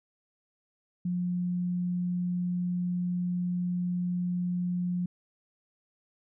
sine tone, 178 Hz, F3, 33 cents sharp, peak -27 dBFS, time 1.05-5.06 s, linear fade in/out 5 ms, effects none

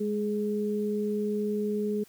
sine tone pair together, 207.7 / 419.7 Hz, G#3 / G#4, 0 / +18 cents, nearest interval octave, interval 1218 cents, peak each -29 / -29 dBFS, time 0-2.04 s, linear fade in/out 10 ms, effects white hiss -58 dBFS RMS until 2.08 s

